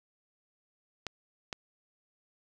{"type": "clicks", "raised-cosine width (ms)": 0.2, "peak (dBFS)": -18, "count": 2, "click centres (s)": [1.067, 1.528], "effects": []}